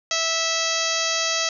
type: harmonic tone with a mistuned harmonic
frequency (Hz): 655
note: E5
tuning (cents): -11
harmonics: 1 / 2 / 3 / 4 / 5 / 6 / 7 / 8 / 9 / 10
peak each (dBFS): -30 / -30 / -30 / -30 / -30 / -30 / -30 / -30 / -30 / -30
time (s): 0.11-1.49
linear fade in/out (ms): 2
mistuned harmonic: 5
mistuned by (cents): -17
effects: none